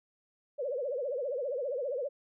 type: tone with vibrato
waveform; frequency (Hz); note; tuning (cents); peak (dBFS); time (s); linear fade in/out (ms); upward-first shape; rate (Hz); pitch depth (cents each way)
sine; 531; C5; +25; -31; 0.58-2.09; 20; triangle; 15; 230
effects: none